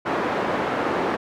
pink band-pass noise, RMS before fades -24 dBFS, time 0.05-1.17 s, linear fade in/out 20 ms, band 280 to 1400 Hz, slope 12 dB/octave, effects none

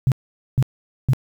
sine tone bursts, 130.6 Hz, C3, 3 cents flat, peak -12 dBFS, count 3, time 0.07-1.134 s, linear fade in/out 0 ms, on 48 ms, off 460 ms, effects 8-bit

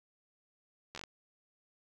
slowing click train, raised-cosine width 0.2 ms, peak -26 dBFS, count 6, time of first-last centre 0.95-1.038 s, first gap 12 ms, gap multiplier 1.19, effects none

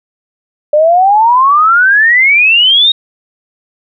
sine exponential sweep, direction up, 586 to 3778 Hz, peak -4 dBFS, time 0.73-2.92 s, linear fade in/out 5 ms, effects none

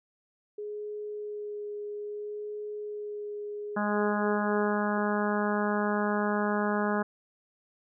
sine tone with vibrato, 417.1 Hz, G#4, 7 cents sharp, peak -34 dBFS, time 0.58-4.98 s, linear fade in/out 5 ms, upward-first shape sine, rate 0.61 Hz, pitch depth 10 cents each way
harmonic tone, 207.7 Hz, G#3, in tune, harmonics 1 / 2 / 3 / 4 / 5 / 6 / 7 / 8, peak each -29 / -32 / -34 / -35 / -36 / -37 / -37 / -38 dBFS, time 3.76-7.03 s, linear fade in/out 10 ms
effects none

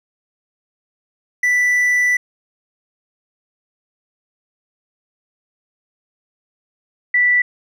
triangle / sine tone pair in turn, 1975.5 / 1967.9 Hz, B6 / B6, 0 / -7 cents, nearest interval unison, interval 7 cents, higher first, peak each -11 dBFS, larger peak neither, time 1.43-2.17 / 7.14-7.42 s, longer first, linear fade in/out 5 ms, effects none

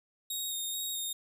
15% pulse tone with vibrato, 3729 Hz, A#7, in tune, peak -27 dBFS, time 0.3-1.13 s, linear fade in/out 5 ms, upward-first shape square, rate 2.3 Hz, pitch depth 17 cents each way, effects none

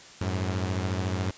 sawtooth beating tone pair, 92.5 / 106.5 Hz, F#2 / G#2, 0 / +44 cents, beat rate 14 Hz, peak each -24 / -28 dBFS, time 0.21-1.31 s, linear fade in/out 5 ms, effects white hiss -48 dBFS RMS until 1.37 s + resampled to 16000 Hz

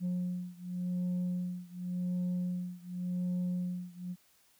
sine beating tone pair, 179 / 179.89 Hz, F3 / F#3, +43 / -48 cents, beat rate 0.89 Hz, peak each -33 / -34 dBFS, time 0-4.16 s, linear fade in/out 50 ms, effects tanh soft clip ceiling -29 dBFS + white hiss -67 dBFS RMS until 4.59 s

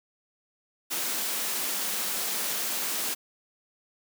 white high-pass noise, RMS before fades -30 dBFS, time 0.9-3.15 s, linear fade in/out 20 ms, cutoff 170 Hz, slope 96 dB/octave, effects none

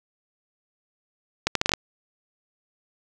accelerating click train, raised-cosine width 0.2 ms, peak -3 dBFS, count 7, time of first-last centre 1.47-1.737 s, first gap 83 ms, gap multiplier 0.74, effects none

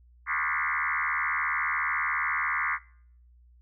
sine tone with frequency modulation, 1598 Hz, G6, 33 cents sharp, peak -25 dBFS, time 0.26-2.79 s, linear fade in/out 50 ms, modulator 77.1 Hz, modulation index 7, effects noise-tail reverb RT60 0.6 s tail -22 dB re dry + added 60 Hz sine -54 dBFS peak until 3.61 s

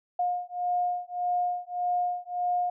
sine beating tone pair, 713 / 714.7 Hz, F5 / F5, +36 / +40 cents, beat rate 1.7 Hz, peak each -29 / -29 dBFS, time 0.19-2.7 s, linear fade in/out 5 ms, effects none

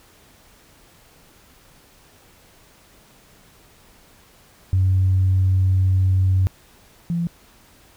sine tone pair in turn, 93.9 / 170.53 Hz, F#2 / F3, +26 / -41 cents, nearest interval minor seventh, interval 1033 cents, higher second, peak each -13 / -19 dBFS, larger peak first, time 4.73-6.47 / 7.1-7.27 s, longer first, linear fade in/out 0 ms, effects tanh soft clip ceiling -10 dBFS + pink hiss -52 dBFS RMS until 7.96 s

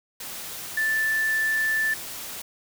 sine tone in noise, 1760 Hz, A6, in tune, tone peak -21 dBFS, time 0.77-1.94 s, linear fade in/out 5 ms, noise white, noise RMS -36 dBFS, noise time 0.2-2.42 s, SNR +12 dB, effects none

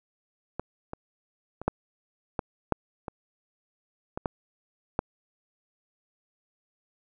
clicks, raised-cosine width 1 ms, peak -17 / -21 / -23 / -9 / -13 / -8 / -20 / -18 / -13 / -10 dBFS, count 10, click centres 0.596 / 0.934 / 1.616 / 1.68 / 2.392 / 2.723 / 3.082 / 4.175 / 4.258 / 4.991 s, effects none

